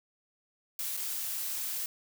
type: noise with dropouts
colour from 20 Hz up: blue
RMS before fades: -35 dBFS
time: 0.79-1.86 s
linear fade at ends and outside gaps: 1 ms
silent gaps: 0.968-0.973 s
effects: none